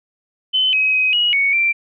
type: tone with pitch steps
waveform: sine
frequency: 3045 / 2540 / 2524 / 2903 / 2226 / 2354 Hz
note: F#7 / D#7 / D#7 / F#7 / C#7 / D7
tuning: +49 / +35 / +24 / -34 / +7 / +3 cents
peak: -13 dBFS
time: 0.53-1.73 s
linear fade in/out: 20 ms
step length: 200 ms
effects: none